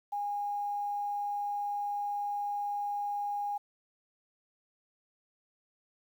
sine tone, 818 Hz, G#5, 26 cents flat, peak -31 dBFS, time 0.12-3.58 s, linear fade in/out 10 ms, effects 10-bit

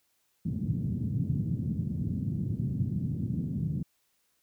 pink band-pass noise, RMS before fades -31 dBFS, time 0.45-3.83 s, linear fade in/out 10 ms, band 100 to 210 Hz, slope 24 dB/octave, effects white hiss -73 dBFS RMS until 4.42 s

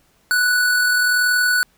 square tone with amplitude modulation, 1480 Hz, F#6, in tune, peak -14 dBFS, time 0.31-1.63 s, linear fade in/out 0 ms, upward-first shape sine, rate 41 Hz, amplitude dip 25%, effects pink hiss -59 dBFS RMS until 1.77 s

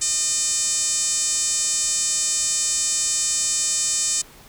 5% pulse tone with band-pass filter, 610 Hz, D#5, 34 cents flat, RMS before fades -22 dBFS, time 0.01-4.22 s, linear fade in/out 10 ms, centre 7700 Hz, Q 3.7, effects pink hiss -47 dBFS RMS until 4.48 s

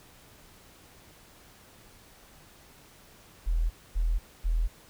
sine tone bursts, 40.81 Hz, E1, 17 cents flat, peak -23 dBFS, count 3, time 3.46-4.68 s, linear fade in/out 20 ms, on 240 ms, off 250 ms, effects pink hiss -55 dBFS RMS until 4.89 s

